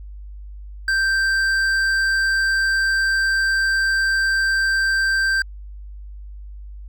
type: tone with hard clipping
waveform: triangle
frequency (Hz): 1568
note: G6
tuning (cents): 0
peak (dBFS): -18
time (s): 0.88-5.42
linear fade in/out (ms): 2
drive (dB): 12
effects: added 50 Hz sine -33 dBFS peak until 6.88 s